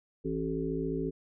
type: harmonic tone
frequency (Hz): 54.3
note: A1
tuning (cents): -22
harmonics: 1 / 3 / 5 / 7 / 8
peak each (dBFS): -41 / -36 / -35 / -35 / -37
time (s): 0.24-1.11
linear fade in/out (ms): 20
effects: none